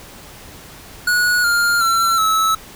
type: tone with pitch steps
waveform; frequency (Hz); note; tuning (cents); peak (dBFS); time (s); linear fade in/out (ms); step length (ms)
square; 1459 / 1404.4 / 1351.9 / 1301.3; F#6 / F6 / E6 / E6; -25 / +9 / +43 / -23; -14; 1.07-2.55; 5; 370
effects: pink hiss -39 dBFS RMS until 2.75 s